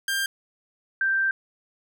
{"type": "tone pair in turn", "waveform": ["sawtooth", "sine"], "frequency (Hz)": [1592, 1569.2], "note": ["G6", "G6"], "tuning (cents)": [26, 1], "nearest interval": "unison", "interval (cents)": 25, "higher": "first", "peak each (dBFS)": [-20, -20], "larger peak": "neither", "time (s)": [[0.08, 0.26], [1.01, 1.31]], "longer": "second", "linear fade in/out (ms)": 2, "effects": []}